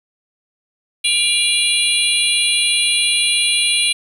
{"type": "tone cluster", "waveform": "sine", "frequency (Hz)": [2395, 2838, 3367, 4044, 9490], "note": ["D7", "F7", "G#7", "B7", "D9"], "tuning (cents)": [33, 27, 23, 40, 17], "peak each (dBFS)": -20, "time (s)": [1.04, 3.93], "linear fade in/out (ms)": 10, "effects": ["7-bit"]}